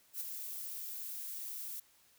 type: noise with ADSR envelope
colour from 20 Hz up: violet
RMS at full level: -38 dBFS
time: 0.13-1.8 s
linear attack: 74 ms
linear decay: 15 ms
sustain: -5 dB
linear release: 5 ms
effects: white hiss -67 dBFS RMS until 2.18 s